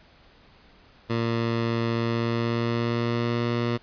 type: tone with pitch glide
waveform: 15% pulse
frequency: 115.9 to 118.75 Hz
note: A#2 to A#2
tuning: -10 to +33 cents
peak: -17 dBFS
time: 1.09-3.78 s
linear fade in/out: 20 ms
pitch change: +43 cents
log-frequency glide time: 1.95-3.47 s
effects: pink hiss -55 dBFS RMS until 3.82 s + resampled to 11025 Hz